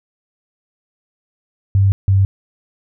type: tone pair in turn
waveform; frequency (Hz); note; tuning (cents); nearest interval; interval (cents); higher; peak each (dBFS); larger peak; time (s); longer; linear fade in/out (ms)
sine; 98 / 97.1; G2 / G2; 0 / -16; unison; 16; first; -9; neither; 1.75-1.92 / 2.08-2.25; neither; 0
effects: none